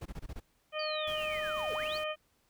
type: noise bursts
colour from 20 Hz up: brown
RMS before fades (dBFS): -40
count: 6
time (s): 0.01-0.402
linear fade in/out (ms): 10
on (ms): 47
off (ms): 22
type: harmonic tone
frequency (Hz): 615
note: D#5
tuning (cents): -20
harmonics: 1 / 2 / 3 / 4 / 5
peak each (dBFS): -35 / -40 / -45 / -41 / -42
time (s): 0.72-2.16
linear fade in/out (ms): 50
type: linear two-way sweep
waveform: sine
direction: down then up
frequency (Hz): 4699 to 401.4 to 4699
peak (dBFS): -39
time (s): 0.79-1.98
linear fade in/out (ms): 5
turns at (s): 1.73
type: noise with tremolo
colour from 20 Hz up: pink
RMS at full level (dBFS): -48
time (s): 1.07-2.04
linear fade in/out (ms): 5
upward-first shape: triangle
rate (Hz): 8.1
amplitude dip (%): 35
effects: pink hiss -72 dBFS RMS until 2.49 s